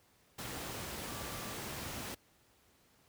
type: tone in noise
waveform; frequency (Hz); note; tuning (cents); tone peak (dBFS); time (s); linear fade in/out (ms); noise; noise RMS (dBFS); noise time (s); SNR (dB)
sine; 1169; D6; -8; -51; 1.08-1.55; 10; pink; -42; 0.38-2.15; -12
effects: pink hiss -68 dBFS RMS until 3.08 s + high-pass 60 Hz 12 dB/octave